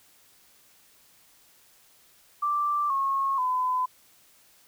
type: tone with pitch steps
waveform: sine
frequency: 1174.7 / 1089.7 / 1010.9 Hz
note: D6 / C#6 / B5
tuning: 0 / -30 / +40 cents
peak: -23 dBFS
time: 2.42-3.86 s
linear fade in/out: 10 ms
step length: 480 ms
effects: white hiss -59 dBFS RMS until 4.67 s